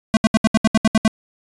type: tone bursts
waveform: square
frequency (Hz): 220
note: A3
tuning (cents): 0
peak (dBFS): -11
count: 10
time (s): 0.14-1.078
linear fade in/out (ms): 0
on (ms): 29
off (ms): 72
effects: resampled to 22050 Hz